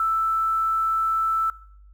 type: tone with quantisation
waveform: sine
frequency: 1322 Hz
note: E6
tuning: 5 cents sharp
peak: -19 dBFS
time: 0-1.5 s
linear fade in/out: 2 ms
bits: 8
effects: noise-tail reverb RT60 0.7 s tail -22 dB re dry + added 50 Hz sine -46 dBFS peak until 1.93 s